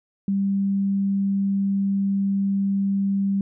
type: tone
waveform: sine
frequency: 197 Hz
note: G3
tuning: 9 cents sharp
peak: -19 dBFS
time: 0.28-3.41 s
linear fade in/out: 2 ms
effects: none